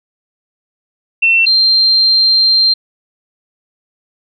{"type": "tone pair in turn", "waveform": "sine", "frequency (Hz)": [2698, 4165], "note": ["E7", "C8"], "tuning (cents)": [40, -9], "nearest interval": "minor sixth", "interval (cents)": 751, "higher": "second", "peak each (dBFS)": -7, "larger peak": "neither", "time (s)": [[1.22, 1.46], [1.46, 2.74]], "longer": "second", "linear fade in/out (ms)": 10, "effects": []}